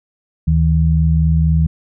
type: tone pair together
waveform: sine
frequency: 75.33 / 159.4 Hz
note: D2 / D#3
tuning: +45 / +42 cents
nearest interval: octave + minor second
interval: 1297 cents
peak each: -13 dBFS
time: 0.47-1.67 s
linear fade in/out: 10 ms
effects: none